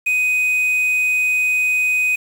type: tone with quantisation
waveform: triangle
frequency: 2500 Hz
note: D#7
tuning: 8 cents sharp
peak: -13 dBFS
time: 0.06-2.16 s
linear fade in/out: 10 ms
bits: 6
effects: none